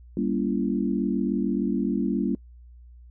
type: chord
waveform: sine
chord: G diminished seventh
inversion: none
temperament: just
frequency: 196 / 235.2 / 282.2 / 338.7 Hz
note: G3 / Bb3 / Db4 / Fb4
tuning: 0 / +16 / +31 / +47 cents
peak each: -27 / -27 / -28 / -30 dBFS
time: 0.17-2.35 s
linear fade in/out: 2 ms
effects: noise-tail reverb RT60 0.1 s tail -25 dB re dry + added 60 Hz sine -45 dBFS peak until 3.1 s